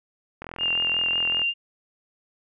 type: click train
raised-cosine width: 0.5 ms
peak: -20 dBFS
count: 43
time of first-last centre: 0.42-1.418 s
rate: 42.1 Hz
type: tone with vibrato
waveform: sine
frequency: 2800 Hz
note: F7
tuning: 4 cents sharp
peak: -21 dBFS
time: 0.58-1.54 s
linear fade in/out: 50 ms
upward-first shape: sine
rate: 5.4 Hz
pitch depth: 16 cents each way
effects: none